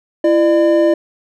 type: tone pair together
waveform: triangle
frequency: 336.3 / 600 Hz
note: E4 / D5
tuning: +35 / +37 cents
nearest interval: minor seventh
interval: 1002 cents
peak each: -10 dBFS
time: 0.24-0.94 s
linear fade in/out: 5 ms
effects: none